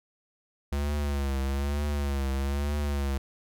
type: tone with vibrato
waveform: square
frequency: 70.3 Hz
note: C#2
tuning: 25 cents sharp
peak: -27 dBFS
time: 0.72-3.18 s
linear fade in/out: 5 ms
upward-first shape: triangle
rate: 1.1 Hz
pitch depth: 87 cents each way
effects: none